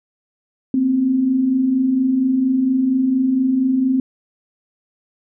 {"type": "tone pair together", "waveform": "sine", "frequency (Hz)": [237.8, 262.1], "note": ["A#3", "C4"], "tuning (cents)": [35, 3], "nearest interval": "major second", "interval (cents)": 168, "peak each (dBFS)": [-24, -14], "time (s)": [0.74, 4], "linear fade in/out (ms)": 2, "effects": []}